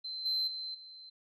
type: tone with level steps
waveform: sine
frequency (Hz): 4089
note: C8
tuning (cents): -41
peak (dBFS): -37 / -28 / -37 / -48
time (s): 0.04-1.1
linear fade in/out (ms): 10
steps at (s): 0.25 / 0.47 / 0.74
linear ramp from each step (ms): 10
effects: tanh soft clip ceiling -25 dBFS